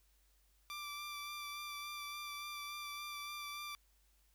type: tone with vibrato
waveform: 15% pulse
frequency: 1174.7 Hz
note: D6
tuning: in tune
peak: -37 dBFS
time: 0.7-3.75 s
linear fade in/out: 0 ms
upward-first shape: sine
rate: 3.5 Hz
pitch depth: 17 cents each way
effects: added 50 Hz sine -70 dBFS peak until 4.34 s + white hiss -75 dBFS RMS until 4.34 s